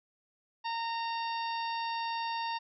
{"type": "harmonic tone", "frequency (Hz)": 921, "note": "A#5", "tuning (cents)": -21, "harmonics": [1, 2, 3, 4, 5, 6], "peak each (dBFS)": [-33, -43, -43, -45, -45, -50], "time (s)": [0.64, 2.59], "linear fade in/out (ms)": 20, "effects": []}